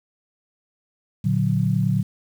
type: chord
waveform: sine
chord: Bb augmented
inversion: none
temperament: equal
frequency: 116.54 / 146.83 / 185 Hz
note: Bb2 / D3 / F#3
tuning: 0 / 0 / 0 cents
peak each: -22 dBFS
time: 1.24-2.03 s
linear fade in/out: 10 ms
effects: 8-bit